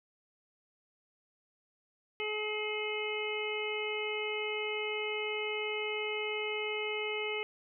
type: harmonic tone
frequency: 425.7 Hz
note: G#4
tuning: 43 cents sharp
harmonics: 1 / 2 / 3 / 5 / 6 / 7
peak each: -36 / -44 / -47 / -38 / -41 / -41 dBFS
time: 2.2-7.43 s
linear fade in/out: 0 ms
effects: none